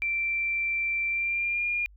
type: tone with pitch glide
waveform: sine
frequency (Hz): 2349 to 2416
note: D7 to D7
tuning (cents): 0 to +48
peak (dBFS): -25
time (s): 0.02-1.86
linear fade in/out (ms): 0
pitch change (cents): +48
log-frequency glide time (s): 1.08-1.65
effects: added 50 Hz sine -50 dBFS peak until 1.96 s

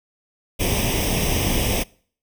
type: noise with comb filter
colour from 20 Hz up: pink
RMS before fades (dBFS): -21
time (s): 0.59-1.84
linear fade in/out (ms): 20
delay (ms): 0.35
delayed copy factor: +0.8
effects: noise-tail reverb RT60 0.5 s tail -24 dB re dry

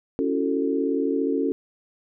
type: chord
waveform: sine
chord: F# minor seventh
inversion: second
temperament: just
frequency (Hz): 277.5 / 333 / 370 / 444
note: C#4 / E4 / F#4 / A4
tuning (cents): +2 / +18 / 0 / +16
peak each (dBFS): -24 / -30 / -28 / -26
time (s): 0.19-1.52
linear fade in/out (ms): 0
effects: none

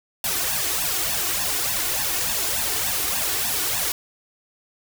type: noise with flanger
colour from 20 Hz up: white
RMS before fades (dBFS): -24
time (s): 0.24-3.92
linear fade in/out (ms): 2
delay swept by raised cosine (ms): 1.1 to 2.8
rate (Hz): 3.4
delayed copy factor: +0.9
effects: none

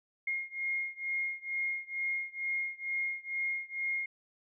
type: beating tone pair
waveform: sine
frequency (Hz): 2139 / 2141.2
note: C7 / C7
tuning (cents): +38 / +39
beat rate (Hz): 2.2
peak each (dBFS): -35 / -36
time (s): 0.27-4.06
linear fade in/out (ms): 5
effects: none

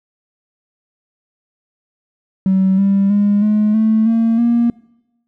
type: tone with pitch steps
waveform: triangle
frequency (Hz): 190.2 / 197.13 / 204.3 / 211.8 / 219.5 / 227.5 / 235.8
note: F#3 / G3 / G#3 / G#3 / A3 / A#3 / A#3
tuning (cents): +48 / +10 / -28 / +34 / -4 / -42 / +20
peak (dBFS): -7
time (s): 2.46-4.7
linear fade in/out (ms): 2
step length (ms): 320
effects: noise-tail reverb RT60 0.9 s tail -25 dB re dry + tanh soft clip ceiling -7 dBFS

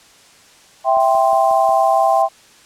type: chord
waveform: sine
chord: C major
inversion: first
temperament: equal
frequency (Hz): 659.3 / 784 / 1046.5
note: E5 / G5 / C6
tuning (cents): 0 / 0 / 0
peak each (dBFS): -15 / -14 / -19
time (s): 0.84-2.29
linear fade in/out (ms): 50
type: click train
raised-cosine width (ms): 1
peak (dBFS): -22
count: 5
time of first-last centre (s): 0.97-1.692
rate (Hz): 5.54
type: noise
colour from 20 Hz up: violet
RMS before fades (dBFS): -32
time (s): 1-2.22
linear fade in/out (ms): 0
effects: white hiss -47 dBFS RMS until 2.65 s + low-pass 8000 Hz 12 dB/octave

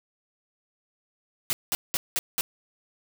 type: noise bursts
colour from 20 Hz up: white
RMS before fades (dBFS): -26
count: 5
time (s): 1.5-2.41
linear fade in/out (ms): 0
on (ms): 30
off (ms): 190
effects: none

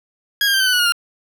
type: tone with pitch steps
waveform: 20% pulse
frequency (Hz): 1647 / 1609.4 / 1572.6 / 1536.7 / 1501.6 / 1467.3 / 1433.8 / 1401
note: G#6 / G6 / G6 / G6 / F#6 / F#6 / F6 / F6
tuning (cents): -15 / +45 / +5 / -35 / +25 / -15 / +45 / +5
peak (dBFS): -9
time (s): 0.41-0.922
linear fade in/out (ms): 2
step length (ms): 64
effects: none

